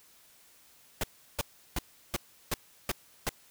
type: noise bursts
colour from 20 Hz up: pink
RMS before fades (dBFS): -30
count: 7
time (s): 1.01-3.292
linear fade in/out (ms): 2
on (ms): 26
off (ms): 350
effects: white hiss -60 dBFS RMS until 3.5 s